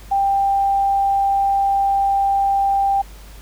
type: tone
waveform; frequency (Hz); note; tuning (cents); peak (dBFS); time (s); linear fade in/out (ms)
sine; 790; G5; +13; -14; 0.11-3.02; 10
effects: added 50 Hz sine -37 dBFS peak until 3.41 s + pink hiss -45 dBFS RMS until 3.41 s